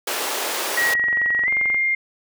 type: high-pass noise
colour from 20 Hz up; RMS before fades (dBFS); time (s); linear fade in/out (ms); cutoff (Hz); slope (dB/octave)
pink; -25; 0.07-0.94; 5; 380; 24
type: tone with pitch glide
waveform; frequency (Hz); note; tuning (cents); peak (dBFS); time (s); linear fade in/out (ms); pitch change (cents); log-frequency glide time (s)
sine; 1906 to 2115; A#6 to C7; +38 to +18; -17; 0.77-1.95; 5; +180; 1.44-1.49
type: click train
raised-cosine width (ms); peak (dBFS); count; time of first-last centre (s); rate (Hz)
0.5; -18; 22; 0.82-1.745; 22.7
effects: none